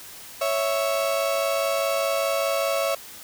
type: tone pair together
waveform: 35% pulse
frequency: 554.4 / 659.3 Hz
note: C#5 / E5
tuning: 0 / 0 cents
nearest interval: minor third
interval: 300 cents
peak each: -23 dBFS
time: 0.41-2.95 s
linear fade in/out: 5 ms
effects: white hiss -42 dBFS RMS until 3.23 s